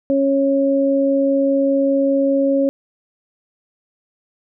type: tone pair together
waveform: sine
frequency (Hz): 275 / 550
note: C#4 / C#5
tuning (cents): -14 / -14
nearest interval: octave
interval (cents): 1200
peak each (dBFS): -16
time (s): 0.1-2.69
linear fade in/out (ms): 0
effects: none